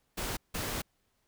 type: noise bursts at uneven times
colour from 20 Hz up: pink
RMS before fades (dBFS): -35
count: 2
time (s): 0.17-0.37 / 0.54-0.82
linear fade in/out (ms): 10
effects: pink hiss -75 dBFS RMS until 1.27 s